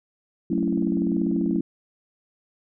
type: chord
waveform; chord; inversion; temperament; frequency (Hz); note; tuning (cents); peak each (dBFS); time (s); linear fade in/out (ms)
sine; F# minor seventh; none; equal with one note detuned; 185 / 220 / 277.2 / 331.5; F#3 / A3 / C#4 / E4; 0 / 0 / 0 / +10; -26; 0.5-1.61; 5
type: click train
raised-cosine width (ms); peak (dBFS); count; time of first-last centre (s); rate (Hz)
2; -26; 22; 0.53-1.559; 20.4
effects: none